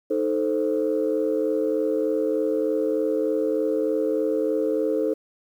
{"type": "chord", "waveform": "sine", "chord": "A diminished", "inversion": "second", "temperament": "equal", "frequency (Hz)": [311.1, 440, 523.3], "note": ["Eb4", "A4", "C5"], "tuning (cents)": [0, 0, 0], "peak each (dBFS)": [-25, -23, -25], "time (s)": [0.1, 5.14], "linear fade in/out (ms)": 10, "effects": ["tanh soft clip ceiling -13 dBFS", "9-bit"]}